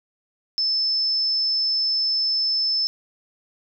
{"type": "tone", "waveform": "sine", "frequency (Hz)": 5260, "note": "E8", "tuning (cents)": -5, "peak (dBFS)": -19, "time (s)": [0.58, 2.87], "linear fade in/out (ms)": 0, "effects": []}